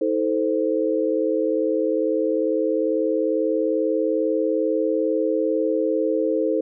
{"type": "tone cluster", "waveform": "sine", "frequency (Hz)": [318.6, 440.9, 521], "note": ["D#4", "A4", "C5"], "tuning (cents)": [41, 4, -7], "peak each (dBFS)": -23, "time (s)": [0.01, 6.61], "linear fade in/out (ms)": 5, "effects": []}